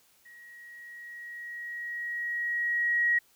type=tone with level ramp; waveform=sine; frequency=1900 Hz; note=A#6; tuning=33 cents sharp; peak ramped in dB=-49 to -21 dBFS; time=0.25-3.19 s; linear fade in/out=10 ms; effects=white hiss -64 dBFS RMS until 3.35 s